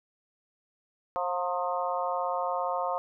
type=harmonic tone with a mistuned harmonic; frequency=177.7 Hz; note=F3; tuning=30 cents sharp; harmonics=3 / 4 / 5 / 6 / 7; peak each=-33 / -32 / -34 / -34 / -37 dBFS; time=1.16-2.98 s; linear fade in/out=0 ms; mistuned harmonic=5; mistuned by=+44 cents; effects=none